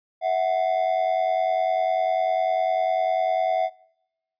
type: ring-modulated tone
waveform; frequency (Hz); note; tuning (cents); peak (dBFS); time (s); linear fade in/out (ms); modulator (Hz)
triangle; 698.5; F5; 0; -15; 0.21-3.7; 50; 45
effects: noise-tail reverb RT60 0.9 s tail -24 dB re dry + resampled to 11025 Hz